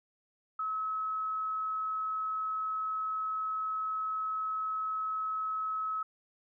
sine tone, 1288 Hz, E6, 41 cents flat, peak -31 dBFS, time 0.59-6.03 s, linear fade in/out 5 ms, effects none

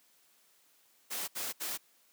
white noise bursts, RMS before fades -37 dBFS, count 3, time 1.1-1.778 s, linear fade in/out 20 ms, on 180 ms, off 69 ms, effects white hiss -67 dBFS RMS until 2.12 s + high-pass 200 Hz 12 dB/octave

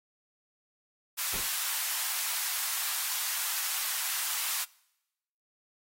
white high-pass noise, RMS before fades -32 dBFS, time 1.17-4.65 s, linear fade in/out 20 ms, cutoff 870 Hz, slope 24 dB/octave
pink noise with exponential decay, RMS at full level -36 dBFS, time 1.34-1.56 s, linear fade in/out 0 ms, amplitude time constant 46 ms
effects noise-tail reverb RT60 0.9 s tail -24 dB re dry + AAC 48 kbps

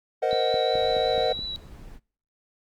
triangle chord, C half-diminished seventh, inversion third, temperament equal with one note detuned, 466.2 / 519.9 / 622.3 / 740 Hz, Bb4 / C5 / Eb5 / Gb5, 0 / -11 / 0 / 0 cents, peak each -25 dBFS, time 0.22-1.33 s, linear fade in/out 10 ms
sine tone with vibrato, 3926 Hz, B7, 11 cents flat, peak -30 dBFS, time 0.31-1.56 s, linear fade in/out 0 ms, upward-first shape triangle, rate 5.5 Hz, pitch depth 18 cents each way
click train, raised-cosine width 3 ms, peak -25 dBFS, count 6, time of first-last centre 0.33-1.392 s, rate 4.71 Hz
brown noise, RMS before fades -43 dBFS, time 0.72-2 s, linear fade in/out 50 ms
effects noise-tail reverb RT60 0.5 s tail -25 dB re dry + Opus 48 kbps

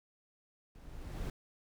brown noise with level ramp, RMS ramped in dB -54 to -36 dBFS, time 0.75-1.3 s, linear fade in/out 2 ms, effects none

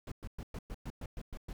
brown noise bursts, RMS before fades -41 dBFS, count 10, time 0.07-1.53 s, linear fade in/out 2 ms, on 47 ms, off 110 ms, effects none

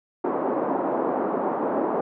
pink band-pass noise, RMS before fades -25 dBFS, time 0.24-2.01 s, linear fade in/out 5 ms, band 260 to 1000 Hz, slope 24 dB/octave, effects none

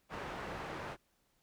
white low-pass noise, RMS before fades -43 dBFS, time 0.09-0.97 s, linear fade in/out 50 ms, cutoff 1300 Hz, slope 12 dB/octave, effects pink hiss -75 dBFS RMS until 1.42 s

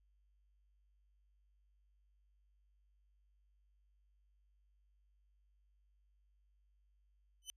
20% pulse tone with exponential growth, 3026 Hz, F#7, 38 cents sharp, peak -35 dBFS, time 7.42-7.5 s, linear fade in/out 0 ms, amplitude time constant 16 ms, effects added 50 Hz sine -70 dBFS peak until 7.56 s + resampled to 32000 Hz

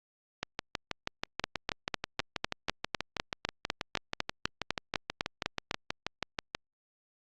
two click trains, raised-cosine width 0.2 ms, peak -13 / -10 dBFS, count 39 / 18, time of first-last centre 0.43-6.549 / 1.44-5.711 s, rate 6.21 / 3.98 Hz, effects low-pass 5000 Hz 12 dB/octave + Opus 48 kbps

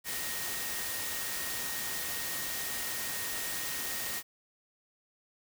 sine tone in noise, 1864.7 Hz, A#6, in tune, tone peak -43 dBFS, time 0.04-4.23 s, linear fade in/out 50 ms, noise white, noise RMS -36 dBFS, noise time 0.04-4.23 s, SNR -10 dB, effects none

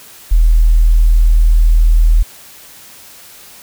sine tone, 40.06 Hz, E1, 49 cents flat, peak -5 dBFS, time 0.31-2.23 s, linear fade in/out 10 ms, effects white hiss -38 dBFS RMS until 3.62 s

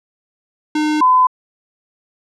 square / sine tone pair in turn, 304.5 / 1013.9 Hz, D#4 / B5, -37 / +45 cents, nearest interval octave + major sixth, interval 2082 cents, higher second, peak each -15 / -8 dBFS, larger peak second, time 0.75-1.01 / 1.01-1.27 s, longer neither, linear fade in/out 5 ms, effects low-pass 6000 Hz 12 dB/octave

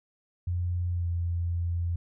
sine tone with pitch glide, 88.2 to 85.94 Hz, F2 to F2, +18 to -27 cents, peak -26 dBFS, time 0.47-1.96 s, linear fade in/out 5 ms, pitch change -45 cents, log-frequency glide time 0.91-1.07 s, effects none

